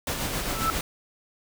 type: noise with tremolo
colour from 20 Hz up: pink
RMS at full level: -28 dBFS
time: 0.07-0.81 s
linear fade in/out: 2 ms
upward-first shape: sine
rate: 7.5 Hz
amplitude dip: 35%
type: tone with exponential growth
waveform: sine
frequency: 1318.5 Hz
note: E6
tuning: in tune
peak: -19 dBFS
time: 0.4-0.7 s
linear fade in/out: 0 ms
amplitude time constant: 64 ms
effects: none